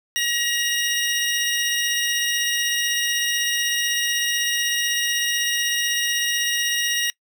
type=tone pair together; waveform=25% pulse; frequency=1900 / 2842 Hz; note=A#6 / F7; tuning=+33 / +30 cents; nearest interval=perfect fifth; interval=697 cents; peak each=-20 dBFS; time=0.16-7.1 s; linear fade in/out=0 ms; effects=noise-tail reverb RT60 0.1 s tail -22 dB re dry